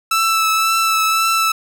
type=tone with vibrato; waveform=sawtooth; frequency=1318.5 Hz; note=E6; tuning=in tune; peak=-10 dBFS; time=0.11-1.52 s; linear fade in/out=5 ms; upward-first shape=triangle; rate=1.9 Hz; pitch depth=21 cents each way; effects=none